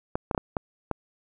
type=clicks; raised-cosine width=1 ms; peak=-12 dBFS; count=6; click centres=0.155 / 0.312 / 0.348 / 0.378 / 0.568 / 0.913 s; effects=none